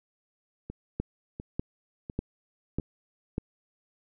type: two click trains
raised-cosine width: 3 ms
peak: -24 / -16 dBFS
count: 4 / 5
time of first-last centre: 0.7-2.798 / 1-3.381 s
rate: 1.43 / 1.68 Hz
effects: none